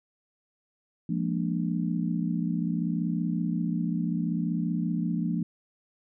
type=chord; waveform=sine; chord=Bb dominant seventh; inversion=second; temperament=equal with one note detuned; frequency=172.41 / 207.7 / 233.1 / 293.7 Hz; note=F3 / Ab3 / Bb3 / D4; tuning=-22 / 0 / 0 / 0 cents; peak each=-28 / -34 / -31 / -34 dBFS; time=1.09-5.43 s; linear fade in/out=5 ms; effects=none